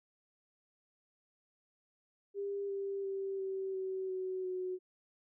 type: tone with pitch steps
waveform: sine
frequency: 400.2 / 394.7 / 389.3 / 383.9 / 378.6 / 373.4 / 368.3 Hz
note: G4 / G4 / G4 / G4 / F#4 / F#4 / F#4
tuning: +36 / +12 / -12 / -36 / +40 / +16 / -8 cents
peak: -35 dBFS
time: 2.34-4.79 s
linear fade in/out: 50 ms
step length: 350 ms
effects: none